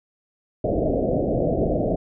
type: low-pass noise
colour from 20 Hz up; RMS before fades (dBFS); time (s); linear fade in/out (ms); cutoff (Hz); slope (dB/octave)
white; -22; 0.64-1.96; 5; 690; 96
effects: none